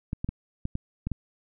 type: clicks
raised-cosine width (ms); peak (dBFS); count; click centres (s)
5; -17; 7; 0.131 / 0.245 / 0.29 / 0.654 / 0.754 / 1.07 / 1.117
effects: none